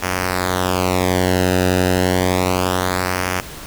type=tone with flanger; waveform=sawtooth; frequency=91.6 Hz; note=F#2; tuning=17 cents flat; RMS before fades=-18 dBFS; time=0.02-3.41 s; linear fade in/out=10 ms; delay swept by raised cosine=0.25 to 0.91 ms; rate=0.3 Hz; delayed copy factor=-0.85; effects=pink hiss -34 dBFS RMS until 3.66 s